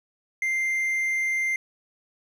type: tone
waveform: triangle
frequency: 2093 Hz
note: C7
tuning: in tune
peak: -21 dBFS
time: 0.42-1.56 s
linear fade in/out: 2 ms
effects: none

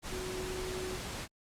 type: tone in noise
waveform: sine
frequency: 370 Hz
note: F#4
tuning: in tune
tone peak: -38 dBFS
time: 0.1-0.99 s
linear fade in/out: 50 ms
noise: pink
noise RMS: -40 dBFS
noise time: 0.02-1.28 s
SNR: -1 dB
effects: low-pass 10000 Hz 12 dB/octave + Opus 48 kbps

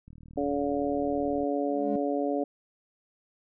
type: click train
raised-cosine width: 5 ms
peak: -36 dBFS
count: 54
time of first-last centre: 0.08-1.432 s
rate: 39.2 Hz
type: harmonic tone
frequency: 142.6 Hz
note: C#3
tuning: 49 cents sharp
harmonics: 2 / 3 / 4 / 5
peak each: -29 / -32 / -31 / -34 dBFS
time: 0.37-2.44 s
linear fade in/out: 5 ms
type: tone with exponential growth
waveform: triangle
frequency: 209.2 Hz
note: G#3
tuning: 13 cents sharp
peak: -26 dBFS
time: 1.52-1.96 s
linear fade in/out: 2 ms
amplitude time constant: 95 ms
effects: none

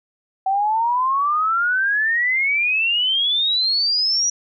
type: exponential sweep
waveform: sine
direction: up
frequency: 758 to 5850 Hz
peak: -16 dBFS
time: 0.46-4.3 s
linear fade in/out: 5 ms
effects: none

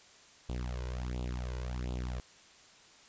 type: tone with flanger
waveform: sawtooth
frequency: 61.74 Hz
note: B1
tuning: in tune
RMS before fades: -37 dBFS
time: 0.49-2.2 s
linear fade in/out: 0 ms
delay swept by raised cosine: 0.26 to 2.06 ms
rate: 1.4 Hz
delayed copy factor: +0.85
effects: white hiss -58 dBFS RMS until 3.08 s + resampled to 16000 Hz

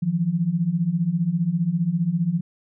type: beating tone pair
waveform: sine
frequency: 160.2 / 175.2 Hz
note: E3 / F3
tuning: -49 / +6 cents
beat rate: 15 Hz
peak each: -24 / -21 dBFS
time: 0.02-2.41 s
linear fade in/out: 10 ms
effects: none

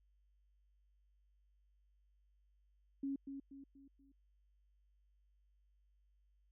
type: tone with echo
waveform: sine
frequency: 275.2 Hz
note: C#4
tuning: 12 cents flat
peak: -37 dBFS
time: 3.03-3.16 s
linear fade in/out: 5 ms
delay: 240 ms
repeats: 4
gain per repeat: -7 dB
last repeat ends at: 4.12 s
effects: added 50 Hz sine -70 dBFS peak until 6.51 s

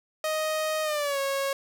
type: tone with pitch glide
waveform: sawtooth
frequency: 624 to 549.5 Hz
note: D#5 to C#5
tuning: +5 to -15 cents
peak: -22 dBFS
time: 0.24-1.53 s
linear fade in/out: 2 ms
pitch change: -220 cents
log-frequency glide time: 0.83-1.19 s
effects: none

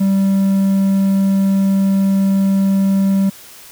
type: tone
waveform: triangle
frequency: 194.7 Hz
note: G3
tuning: 12 cents flat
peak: -9 dBFS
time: 0-3.3 s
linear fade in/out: 10 ms
effects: white hiss -39 dBFS RMS until 3.71 s

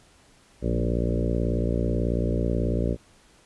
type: harmonic tone with a mistuned harmonic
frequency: 58.27 Hz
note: A#1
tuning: in tune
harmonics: 1 / 2 / 3 / 4 / 5 / 6 / 7 / 8 / 9 / 10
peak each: -26 / -29 / -31 / -32 / -33 / -34 / -34 / -35 / -36 / -36 dBFS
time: 0.61-2.97 s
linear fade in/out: 50 ms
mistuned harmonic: 3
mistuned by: +26 cents
effects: pink hiss -57 dBFS RMS until 3.45 s + resampled to 24000 Hz

